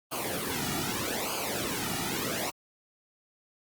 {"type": "noise with flanger", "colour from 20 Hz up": "pink", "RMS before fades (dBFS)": -32, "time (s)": [0.11, 2.51], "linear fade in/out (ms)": 20, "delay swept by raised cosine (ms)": [0.53, 1.93], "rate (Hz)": 0.81, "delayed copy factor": -0.8, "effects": ["high-pass 80 Hz 12 dB/octave", "Opus 32 kbps"]}